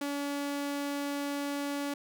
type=tone; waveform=sawtooth; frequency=284.7 Hz; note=C#4; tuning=46 cents sharp; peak=-28 dBFS; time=0.01-1.94 s; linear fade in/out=5 ms; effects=none